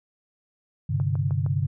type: chord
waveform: sine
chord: G suspended fourth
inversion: none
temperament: equal with one note detuned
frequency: 98.34 / 130.81 / 146.83 Hz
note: G2 / C3 / D3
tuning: +6 / 0 / 0 cents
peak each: -26 dBFS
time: 0.89-1.67 s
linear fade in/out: 10 ms
type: click train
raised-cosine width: 1 ms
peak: -26 dBFS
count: 4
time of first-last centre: 1-1.463 s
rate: 6.48 Hz
effects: none